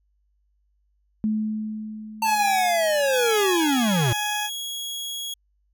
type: tone with exponential decay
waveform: sine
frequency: 215.7 Hz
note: A3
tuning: 34 cents flat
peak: -19 dBFS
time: 1.24-3.45 s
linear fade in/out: 0 ms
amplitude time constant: 480 ms
type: linear sweep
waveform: square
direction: down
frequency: 901 to 108.2 Hz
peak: -20 dBFS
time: 2.22-4.13 s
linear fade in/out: 5 ms
type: tone with tremolo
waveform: 20% pulse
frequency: 838 Hz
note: G#5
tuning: 15 cents sharp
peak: -20 dBFS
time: 2.24-4.5 s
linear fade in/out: 50 ms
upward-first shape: sine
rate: 1.1 Hz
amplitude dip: 50%
type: tone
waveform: sawtooth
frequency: 3322 Hz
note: G#7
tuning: in tune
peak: -26 dBFS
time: 3.13-5.34 s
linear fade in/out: 5 ms
effects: added 50 Hz sine -64 dBFS peak until 5.73 s